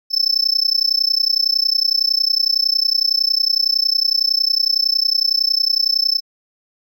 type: tone with amplitude modulation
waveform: triangle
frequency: 5274 Hz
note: E8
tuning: in tune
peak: -8 dBFS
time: 0.1-6.21 s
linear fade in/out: 50 ms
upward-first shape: sine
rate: 30.9 Hz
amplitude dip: 100%
effects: tanh soft clip ceiling -6 dBFS